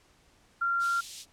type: tone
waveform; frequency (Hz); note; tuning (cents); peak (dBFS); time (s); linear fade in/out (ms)
sine; 1382; F6; -19; -25; 0.61-1.01; 10
type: high-pass noise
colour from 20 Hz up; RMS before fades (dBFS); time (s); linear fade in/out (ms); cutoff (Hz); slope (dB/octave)
pink; -42; 0.79-1.26; 50; 3300; 24
effects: pink hiss -63 dBFS RMS until 1.32 s + low-pass 9000 Hz 12 dB/octave